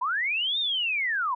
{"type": "linear two-way sweep", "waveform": "sine", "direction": "up then down", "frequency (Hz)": [932.3, 3729, 932.3], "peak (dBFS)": -24, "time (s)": [0.01, 1.35], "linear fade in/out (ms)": 10, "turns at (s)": 0.59, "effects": []}